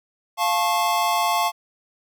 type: chord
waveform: square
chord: F augmented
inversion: none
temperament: just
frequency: 698.5 / 873.1 / 1091.3 Hz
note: F5 / A5 / C#6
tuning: 0 / -14 / -27 cents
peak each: -24 dBFS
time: 0.37-1.52 s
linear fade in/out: 50 ms
effects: none